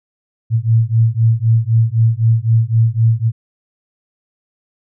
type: beating tone pair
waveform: sine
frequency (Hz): 111.7 / 115.6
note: A2 / A#2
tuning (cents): +27 / -14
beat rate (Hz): 3.9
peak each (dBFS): -13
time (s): 0.5-3.32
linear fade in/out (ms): 50
effects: none